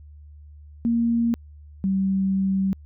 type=tone pair in turn; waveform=sine; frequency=233.1 / 192.62 Hz; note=A#3 / G3; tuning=0 / -30 cents; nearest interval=minor third; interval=330 cents; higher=first; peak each=-18 / -19 dBFS; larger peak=first; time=0.85-1.34 / 1.84-2.73 s; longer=second; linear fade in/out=0 ms; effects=added 74 Hz sine -42 dBFS peak until 2.85 s